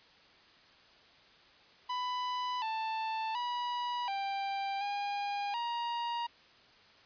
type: tone with pitch steps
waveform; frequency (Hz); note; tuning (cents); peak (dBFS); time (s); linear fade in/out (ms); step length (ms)
45% pulse; 995 / 885 / 973 / 789 / 811 / 944; B5 / A5 / B5 / G5 / G#5 / A#5; +13 / +10 / -26 / +11 / -41 / +22; -33; 1.89-6.27; 10; 730
effects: white hiss -60 dBFS RMS until 7.05 s + resampled to 11025 Hz